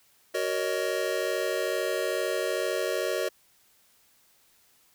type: chord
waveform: square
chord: D# minor seventh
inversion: first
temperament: just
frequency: 373.4 / 466.7 / 560 / 622.3 Hz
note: F#4 / A#4 / C#5 / D#5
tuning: +16 / +2 / +18 / 0 cents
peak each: -33 dBFS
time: 0.34-3.29 s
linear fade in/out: 10 ms
effects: white hiss -63 dBFS RMS until 4.94 s